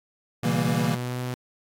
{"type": "chord", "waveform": "square", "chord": "C# diminished seventh", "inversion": "none", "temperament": "equal", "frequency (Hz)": [138.59, 164.81, 196, 233.1], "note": ["C#3", "E3", "G3", "Bb3"], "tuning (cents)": [0, 0, 0, 0], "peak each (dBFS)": [-30, -27, -32, -28], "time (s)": [0.43, 0.96], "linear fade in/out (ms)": 20}
{"type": "tone with pitch glide", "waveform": "sawtooth", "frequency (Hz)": [121.3, 125], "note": ["B2", "B2"], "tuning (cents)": [-31, 21], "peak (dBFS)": -24, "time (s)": [0.43, 1.34], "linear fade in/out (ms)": 0, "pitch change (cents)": 52, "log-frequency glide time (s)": [0.75, 1.22]}
{"effects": ["AAC 64 kbps"]}